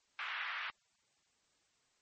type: band-pass noise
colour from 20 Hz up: pink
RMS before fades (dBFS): -41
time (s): 0.19-0.7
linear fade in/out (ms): 0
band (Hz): 1200 to 2800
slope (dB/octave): 24
effects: white hiss -75 dBFS RMS until 2.01 s + MP3 32 kbps